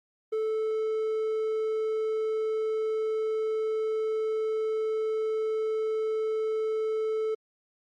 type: tone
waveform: triangle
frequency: 437.7 Hz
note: A4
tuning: 9 cents flat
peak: -24 dBFS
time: 0.32-7.35 s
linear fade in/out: 10 ms
effects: Opus 32 kbps